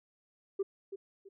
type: tone with echo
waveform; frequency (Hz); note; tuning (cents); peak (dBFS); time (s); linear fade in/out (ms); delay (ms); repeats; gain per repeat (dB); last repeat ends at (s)
sine; 392; G4; 0; -27; 0.59-0.63; 10; 330; 2; -11; 1.29
effects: tanh soft clip ceiling -26 dBFS